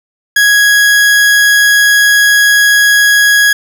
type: tone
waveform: 40% pulse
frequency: 1661.2 Hz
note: G#6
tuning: in tune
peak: -4 dBFS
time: 0.36-3.53 s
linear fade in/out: 5 ms
effects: none